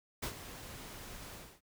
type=noise with ADSR envelope; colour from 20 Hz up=pink; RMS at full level=-36 dBFS; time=0.22-1.61 s; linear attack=16 ms; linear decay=85 ms; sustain=-12 dB; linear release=270 ms; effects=noise-tail reverb RT60 0.1 s tail -26 dB re dry